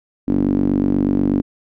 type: tone with band-pass filter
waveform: sawtooth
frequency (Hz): 48.22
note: G1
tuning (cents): -28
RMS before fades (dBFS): -17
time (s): 0.27-1.42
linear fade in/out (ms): 20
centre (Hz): 270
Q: 5.5
effects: none

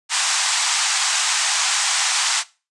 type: band-pass noise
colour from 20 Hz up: white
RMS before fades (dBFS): -20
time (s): 0.09-2.44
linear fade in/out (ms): 50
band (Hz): 750 to 8500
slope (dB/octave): 48
effects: noise-tail reverb RT60 0.3 s tail -19 dB re dry + resampled to 24000 Hz

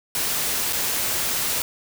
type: noise with dropouts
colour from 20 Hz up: white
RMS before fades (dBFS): -24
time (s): 0.15-1.62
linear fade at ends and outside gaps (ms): 1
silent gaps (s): 0.726-0.73
effects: none

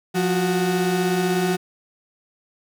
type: tone pair together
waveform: 35% pulse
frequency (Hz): 177 / 370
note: F3 / F#4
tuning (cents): +23 / 0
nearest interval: octave + minor second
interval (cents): 1277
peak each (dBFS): -20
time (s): 0.14-1.57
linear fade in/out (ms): 20
effects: none

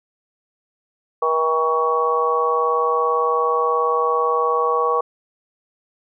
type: harmonic tone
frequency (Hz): 159.9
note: D#3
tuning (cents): +48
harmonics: 3 / 4 / 5 / 6 / 7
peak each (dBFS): -20 / -28 / -26 / -29 / -19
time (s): 1.22-5.01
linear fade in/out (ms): 5
effects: none

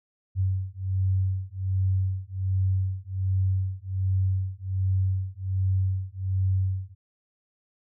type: beating tone pair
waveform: sine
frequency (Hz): 94.1 / 95.4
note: F#2 / G2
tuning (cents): +30 / -47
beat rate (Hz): 1.3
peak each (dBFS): -26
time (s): 0.35-6.95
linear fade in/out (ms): 50
effects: none

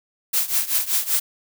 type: noise with tremolo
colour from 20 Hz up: blue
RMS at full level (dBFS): -18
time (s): 0.33-1.2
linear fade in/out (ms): 10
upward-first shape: triangle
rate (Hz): 5.2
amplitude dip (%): 90
effects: none

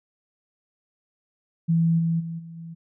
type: tone with level steps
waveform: sine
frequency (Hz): 165.6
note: E3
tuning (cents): +8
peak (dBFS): -17 / -20 / -29 / -37 / -35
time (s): 1.68-2.75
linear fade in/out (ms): 20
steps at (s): 1.98 / 2.19 / 2.38 / 2.56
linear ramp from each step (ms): 20
effects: none

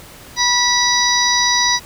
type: harmonic tone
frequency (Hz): 975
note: B5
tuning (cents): -23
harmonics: 1 / 2 / 4 / 5 / 6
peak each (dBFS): -19 / -19 / -19 / -19 / -19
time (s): 0.36-1.8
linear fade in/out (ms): 50
effects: pink hiss -39 dBFS RMS until 1.85 s

